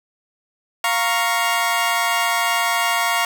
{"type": "chord", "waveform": "20% pulse", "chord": "Bb minor", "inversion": "second", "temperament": "equal", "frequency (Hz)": [698.5, 932.3, 1108.7], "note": ["F5", "Bb5", "Db6"], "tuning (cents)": [0, 0, 0], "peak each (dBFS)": -17, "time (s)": [0.84, 3.25], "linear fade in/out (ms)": 2, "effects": []}